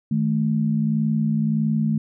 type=tone pair together; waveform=sine; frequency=155.56 / 217.2 Hz; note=D#3 / A3; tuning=0 / -22 cents; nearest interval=tritone; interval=578 cents; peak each=-22 / -20 dBFS; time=0.11-1.98 s; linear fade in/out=5 ms; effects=none